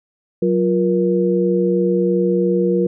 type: tone cluster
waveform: sine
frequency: 184.6 / 352.4 / 475.3 Hz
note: F#3 / F4 / A#4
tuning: -4 / +16 / +34 cents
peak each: -18 dBFS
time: 0.42-2.87 s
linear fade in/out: 5 ms
effects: none

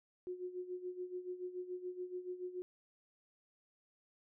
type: tone with tremolo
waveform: sine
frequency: 362.6 Hz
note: F#4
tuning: 35 cents flat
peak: -38 dBFS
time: 0.27-2.62 s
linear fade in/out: 0 ms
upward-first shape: sine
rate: 7 Hz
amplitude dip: 75%
effects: none

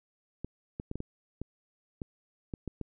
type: clicks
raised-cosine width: 3 ms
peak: -23 dBFS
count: 10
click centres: 0.446 / 0.799 / 0.914 / 0.956 / 1.004 / 1.416 / 2.018 / 2.538 / 2.677 / 2.813 s
effects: none

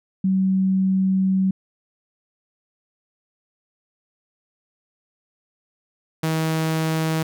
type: tone pair in turn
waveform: sine / sawtooth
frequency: 189.9 / 159.74 Hz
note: F#3 / D#3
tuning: +45 / +46 cents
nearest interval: minor third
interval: 299 cents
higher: first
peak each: -16 dBFS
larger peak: neither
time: 0.24-1.51 / 6.23-7.23 s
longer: first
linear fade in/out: 5 ms
effects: none

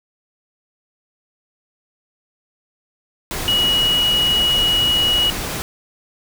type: tone in noise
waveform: sine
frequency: 2910 Hz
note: F#7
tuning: 29 cents flat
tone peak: -14 dBFS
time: 3.48-5.3 s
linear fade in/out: 0 ms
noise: pink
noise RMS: -25 dBFS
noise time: 3.31-5.62 s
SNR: +8 dB
effects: none

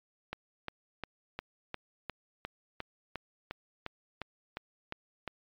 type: click train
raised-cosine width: 0.3 ms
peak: -20 dBFS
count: 15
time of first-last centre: 0.33-5.277 s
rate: 2.83 Hz
effects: low-pass 4000 Hz 12 dB/octave + MP3 96 kbps

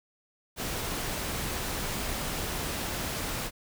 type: noise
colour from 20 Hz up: pink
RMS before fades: -33 dBFS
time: 0.56-3.51 s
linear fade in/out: 50 ms
effects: none

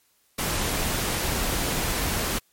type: noise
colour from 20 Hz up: pink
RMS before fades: -26 dBFS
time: 0.38-2.39 s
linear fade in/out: 10 ms
effects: white hiss -65 dBFS RMS until 2.52 s + MP3 64 kbps

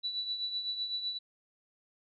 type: tone with tremolo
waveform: sine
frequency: 3951 Hz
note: B7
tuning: in tune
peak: -30 dBFS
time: 0.03-1.19 s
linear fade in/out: 20 ms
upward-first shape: triangle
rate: 7.9 Hz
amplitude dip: 65%
effects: none

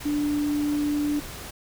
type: tone in noise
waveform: sine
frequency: 293.7 Hz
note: D4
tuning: in tune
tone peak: -22 dBFS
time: 0.05-1.2 s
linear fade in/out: 10 ms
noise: pink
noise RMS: -38 dBFS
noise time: 0-1.51 s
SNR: +13 dB
effects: none

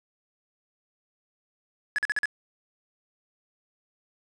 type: tone bursts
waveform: triangle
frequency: 1699 Hz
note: G#6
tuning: 39 cents sharp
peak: -21 dBFS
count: 5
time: 1.96-2.256 s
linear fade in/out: 0 ms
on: 24 ms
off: 44 ms
effects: resampled to 24000 Hz + 8-bit

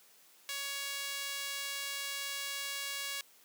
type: tone with high-pass filter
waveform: sawtooth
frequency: 559 Hz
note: C#5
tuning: 14 cents sharp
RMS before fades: -39 dBFS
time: 0.49-3.21 s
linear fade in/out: 0 ms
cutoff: 2400 Hz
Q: 0.83
effects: white hiss -62 dBFS RMS until 3.44 s + high-pass 200 Hz 12 dB/octave

